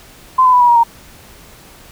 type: tone with pitch steps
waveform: sine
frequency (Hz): 1032 / 1010.8 / 990 / 969.6 / 949.6 / 930.1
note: C6 / B5 / B5 / B5 / A#5 / A#5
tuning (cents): -24 / +40 / +4 / -32 / +32 / -4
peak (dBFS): -6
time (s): 0.38-0.836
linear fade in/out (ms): 10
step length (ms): 76
effects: pink hiss -41 dBFS RMS until 1.91 s